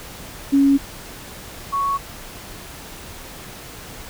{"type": "tone pair in turn", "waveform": "sine", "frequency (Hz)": [277.2, 1111.5], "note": ["C#4", "C#6"], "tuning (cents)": [0, 4], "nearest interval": "2 octaves", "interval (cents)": 2404, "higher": "second", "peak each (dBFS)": [-11, -18], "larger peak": "first", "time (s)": [[0.52, 0.78], [1.72, 1.98]], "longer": "neither", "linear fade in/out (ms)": 20, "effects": ["pink hiss -37 dBFS RMS until 4.09 s"]}